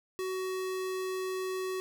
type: tone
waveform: square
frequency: 374.4 Hz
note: F#4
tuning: 20 cents sharp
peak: -33 dBFS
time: 0.19-1.8 s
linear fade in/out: 0 ms
effects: none